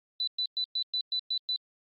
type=tone bursts; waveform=sine; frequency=3988 Hz; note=B7; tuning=16 cents sharp; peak=-27 dBFS; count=8; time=0.2-1.562 s; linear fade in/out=2 ms; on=74 ms; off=110 ms; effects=Opus 48 kbps